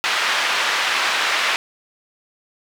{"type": "band-pass noise", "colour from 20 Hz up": "pink", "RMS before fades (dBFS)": -20, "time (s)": [0.04, 1.56], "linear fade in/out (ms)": 0, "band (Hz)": [1200, 3600], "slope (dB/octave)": 12, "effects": []}